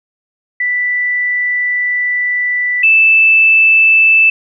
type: tone pair in turn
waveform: sine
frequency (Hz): 1975.5 / 2637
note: B6 / E7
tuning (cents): 0 / 0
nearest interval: perfect fourth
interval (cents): 500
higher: second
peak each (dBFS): -12 / -5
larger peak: second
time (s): 0.6-2.83 / 2.83-4.3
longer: first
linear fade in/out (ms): 5
effects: none